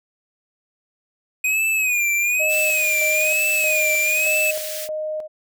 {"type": "tone with vibrato", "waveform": "square", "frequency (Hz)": 2489, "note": "D#7", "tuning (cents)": 0, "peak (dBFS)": -18, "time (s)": [1.44, 4.51], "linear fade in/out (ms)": 5, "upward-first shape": "sine", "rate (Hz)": 1.1, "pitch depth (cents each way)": 100}
{"type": "tone with tremolo", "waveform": "sine", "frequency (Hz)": 618, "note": "D#5", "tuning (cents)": -12, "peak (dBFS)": -23, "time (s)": [2.39, 5.28], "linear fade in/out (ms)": 20, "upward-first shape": "square", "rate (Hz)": 1.6, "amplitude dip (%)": 55}
{"type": "high-pass noise", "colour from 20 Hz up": "white", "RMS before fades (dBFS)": -30, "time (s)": [2.48, 4.89], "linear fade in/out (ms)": 50, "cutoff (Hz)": 1700, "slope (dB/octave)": 24}
{"effects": []}